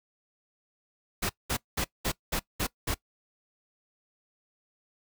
pink noise bursts, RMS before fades -29 dBFS, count 7, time 1.22-2.945 s, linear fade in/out 10 ms, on 75 ms, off 200 ms, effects noise-tail reverb RT60 0.1 s tail -21 dB re dry

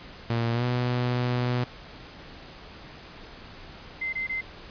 sawtooth tone with pitch glide, 116.54 to 123.33 Hz, A#2 to B2, 0 to -2 cents, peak -20 dBFS, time 0.3-1.64 s, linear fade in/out 0 ms, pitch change +98 cents, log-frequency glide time 0.53-0.64 s
sine tone bursts, 2073 Hz, C7, 17 cents flat, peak -27 dBFS, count 3, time 4.01-4.412 s, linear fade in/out 10 ms, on 120 ms, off 21 ms
effects pink hiss -45 dBFS RMS until 4.7 s + resampled to 11025 Hz

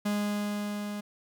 45% pulse tone with level ramp, 206.7 Hz, G#3, 8 cents flat, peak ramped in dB -26 to -34 dBFS, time 0.05-1.01 s, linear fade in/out 10 ms, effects none

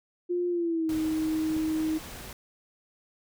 sine tone with pitch glide, 353.1 to 314.6 Hz, F4 to D#4, +19 to +19 cents, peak -25 dBFS, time 0.29-1.99 s, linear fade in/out 20 ms, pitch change -200 cents, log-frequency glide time 0.49-0.93 s
pink noise, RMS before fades -42 dBFS, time 0.89-2.33 s, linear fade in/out 2 ms
clicks, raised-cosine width 3 ms, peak -30 dBFS, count 4, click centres 0.924 / 0.975 / 1.506 / 1.566 s
effects none

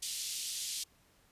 pink band-pass noise, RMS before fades -39 dBFS, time 0.02-0.84 s, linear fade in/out 10 ms, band 3400 to 11000 Hz, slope 24 dB/octave, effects pink hiss -67 dBFS RMS until 1.31 s + resampled to 32000 Hz

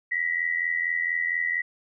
sine tone pair together, 1915.7 / 2000 Hz, A#6 / B6, +47 / +21 cents, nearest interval minor second, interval 74 cents, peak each -26 / -27 dBFS, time 0.11-1.62 s, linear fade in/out 10 ms, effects none

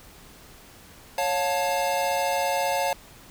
square chord, Db augmented, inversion none, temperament equal with one note detuned, 554.4 / 710.7 / 880 Hz, Db5 / F5 / A5, 0 / +30 / 0 cents, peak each -28 dBFS, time 1.18-2.93 s, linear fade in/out 2 ms, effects pink hiss -49 dBFS RMS until 3.3 s

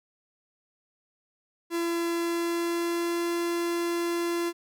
45% pulse tone with pitch glide, 339 to 342.5 Hz, E4 to F4, +49 to -34 cents, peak -26 dBFS, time 1.7-4.53 s, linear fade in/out 50 ms, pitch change +17 cents, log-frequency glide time 2.11-3.26 s, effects none

